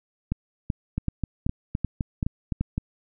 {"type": "two click trains", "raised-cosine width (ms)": 5, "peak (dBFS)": [-13, -12], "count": [8, 7], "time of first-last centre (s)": [[0.98, 2.779], [0.32, 2.61]], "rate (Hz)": [3.89, 2.62], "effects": []}